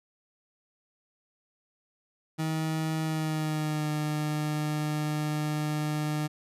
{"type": "tone with pitch glide", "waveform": "30% pulse", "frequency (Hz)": [158.4, 151.33], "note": ["D#3", "D#3"], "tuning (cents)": [31, -48], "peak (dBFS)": -25, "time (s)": [2.38, 6.28], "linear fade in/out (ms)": 20, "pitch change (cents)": -79, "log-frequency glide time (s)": [3.03, 3.89], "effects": ["resampled to 32000 Hz"]}